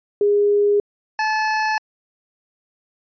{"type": "tone pair in turn", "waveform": ["sine", "25% pulse"], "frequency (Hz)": [410, 866], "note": ["G#4", "A5"], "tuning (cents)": [-22, -28], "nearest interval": "octave + minor second", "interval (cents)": 1294, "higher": "second", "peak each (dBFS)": [-13, -14], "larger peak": "first", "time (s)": [[0.21, 0.8], [1.19, 1.78]], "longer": "neither", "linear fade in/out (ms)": 2, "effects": ["resampled to 11025 Hz"]}